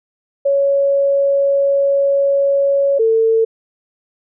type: tone pair in turn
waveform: sine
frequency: 557 / 448.9 Hz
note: C#5 / A4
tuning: +8 / +35 cents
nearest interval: major third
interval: 373 cents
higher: first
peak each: -11 / -10 dBFS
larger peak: second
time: 0.45-2.99 / 2.99-3.45 s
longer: first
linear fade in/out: 10 ms
effects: none